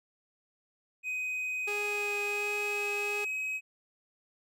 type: tone with pitch glide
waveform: triangle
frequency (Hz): 2509 to 2541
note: D#7 to D#7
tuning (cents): +14 to +36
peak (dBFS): -30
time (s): 1.03-3.61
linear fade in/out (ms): 50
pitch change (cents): +22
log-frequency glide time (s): 2.22-2.86
type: tone with vibrato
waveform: sawtooth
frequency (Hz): 411.8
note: G#4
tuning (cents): -15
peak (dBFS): -31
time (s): 1.67-3.25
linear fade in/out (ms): 10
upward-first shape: triangle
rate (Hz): 1.4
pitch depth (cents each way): 9
effects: none